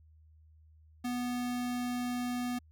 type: tone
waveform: square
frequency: 245.7 Hz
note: B3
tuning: 9 cents flat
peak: -33 dBFS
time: 1.04-2.59 s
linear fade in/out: 10 ms
effects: added 78 Hz sine -57 dBFS peak until 2.71 s